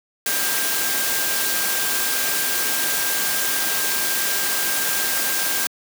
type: tone in noise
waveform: sine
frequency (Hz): 1594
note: G6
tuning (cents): +28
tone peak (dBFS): -29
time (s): 0.26-5.67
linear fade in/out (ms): 2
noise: white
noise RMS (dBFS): -22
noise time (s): 0.26-5.67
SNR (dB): -10
effects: high-pass 200 Hz 12 dB/octave